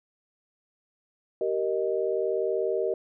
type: chord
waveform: sine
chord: Eb major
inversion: first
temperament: equal with one note detuned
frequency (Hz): 385.9 / 466.2 / 622.3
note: G4 / Bb4 / Eb5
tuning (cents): -27 / 0 / 0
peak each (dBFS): -28 / -28 / -30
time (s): 1.41-2.94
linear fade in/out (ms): 2
effects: none